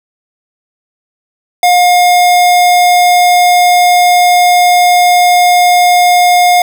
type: tone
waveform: square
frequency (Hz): 713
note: F5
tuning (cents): +36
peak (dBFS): -5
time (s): 1.63-6.62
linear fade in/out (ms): 2
effects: none